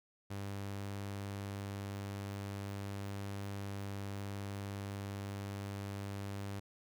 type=tone; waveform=sawtooth; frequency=99.7 Hz; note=G2; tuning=30 cents sharp; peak=-36 dBFS; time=0.3-6.6 s; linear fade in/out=10 ms; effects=none